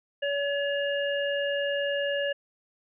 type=harmonic tone; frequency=567 Hz; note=C#5; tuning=39 cents sharp; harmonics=1 / 3 / 5; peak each=-27 / -32 / -34 dBFS; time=0.22-2.33 s; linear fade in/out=10 ms; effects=none